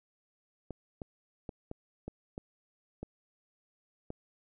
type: clicks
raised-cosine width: 2 ms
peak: -26 dBFS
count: 8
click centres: 0.707 / 1.018 / 1.492 / 1.714 / 2.08 / 2.379 / 3.03 / 4.104 s
effects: none